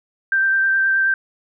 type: tone with vibrato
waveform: sine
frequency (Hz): 1568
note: G6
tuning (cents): 0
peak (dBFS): -14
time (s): 0.32-1.14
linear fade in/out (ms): 2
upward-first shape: triangle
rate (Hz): 9.5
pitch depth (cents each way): 16
effects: none